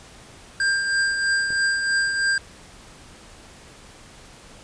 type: tone with tremolo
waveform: square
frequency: 1593 Hz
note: G6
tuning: 27 cents sharp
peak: -18 dBFS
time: 0.6-2.38 s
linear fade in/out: 2 ms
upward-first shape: triangle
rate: 3.1 Hz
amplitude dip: 50%
type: clicks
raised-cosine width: 2 ms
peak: -25 / -31 dBFS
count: 2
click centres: 1.505 / 1.526 s
effects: pink hiss -46 dBFS RMS until 4.63 s + resampled to 22050 Hz